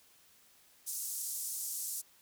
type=band-pass noise; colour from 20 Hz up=pink; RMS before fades=-39 dBFS; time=0.86-2.02 s; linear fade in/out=20 ms; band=6700 to 15000 Hz; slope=24 dB/octave; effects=white hiss -64 dBFS RMS until 2.21 s